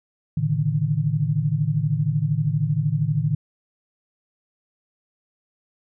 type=tone cluster; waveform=sine; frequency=111.5 / 142.8 / 155.6 Hz; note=A2 / D3 / D#3; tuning=+23 / -48 / 0 cents; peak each=-26 / -23 / -22 dBFS; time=0.37-3.35 s; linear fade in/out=5 ms; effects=none